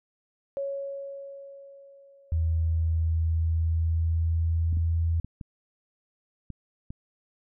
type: tone with exponential decay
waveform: sine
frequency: 554.4 Hz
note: C#5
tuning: in tune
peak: -27 dBFS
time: 0.57-3.1 s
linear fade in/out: 0 ms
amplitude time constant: 550 ms
type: tone with pitch glide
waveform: sine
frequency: 81.4 to 82.82 Hz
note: E2 to E2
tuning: -21 to +9 cents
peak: -22 dBFS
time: 2.32-5.2 s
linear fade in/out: 0 ms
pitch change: +30 cents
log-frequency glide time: 3.24-4.94 s
type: clicks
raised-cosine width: 5 ms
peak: -25 dBFS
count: 6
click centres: 4.728 / 4.771 / 5.246 / 5.412 / 6.503 / 6.905 s
effects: none